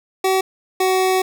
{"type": "tone pair in turn", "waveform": "25% pulse", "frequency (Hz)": [379.4, 374.8], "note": ["F#4", "F#4"], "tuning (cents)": [43, 22], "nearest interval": "unison", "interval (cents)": 21, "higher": "first", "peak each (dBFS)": -11, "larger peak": "neither", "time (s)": [[0.24, 0.41], [0.8, 1.22]], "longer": "second", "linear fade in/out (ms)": 5, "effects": []}